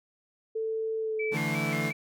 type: tone with pitch glide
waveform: sine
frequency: 443.3 to 435.4 Hz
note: A4 to A4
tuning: +13 to -18 cents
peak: -28 dBFS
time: 0.55-1.35 s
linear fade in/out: 10 ms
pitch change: -31 cents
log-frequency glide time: 0.99-1.18 s
type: tone with vibrato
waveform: sine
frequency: 2217 Hz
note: C#7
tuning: in tune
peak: -32 dBFS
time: 1.19-1.93 s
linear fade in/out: 10 ms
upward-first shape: square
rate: 2.8 Hz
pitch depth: 71 cents each way
type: chord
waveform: sawtooth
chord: D suspended second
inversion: none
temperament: equal with one note detuned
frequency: 146.83 / 165.29 / 220 Hz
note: D3 / E3 / A3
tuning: 0 / +5 / 0 cents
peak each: -28 / -29 / -29 dBFS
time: 1.31-1.93 s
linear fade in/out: 50 ms
effects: none